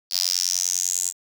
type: tone with high-pass filter sweep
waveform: square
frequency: 45.01 Hz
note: F#1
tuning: 47 cents flat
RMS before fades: -24 dBFS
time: 0.1-1.13 s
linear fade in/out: 50 ms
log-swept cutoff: 4800 to 7400 Hz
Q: 6.5
effects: none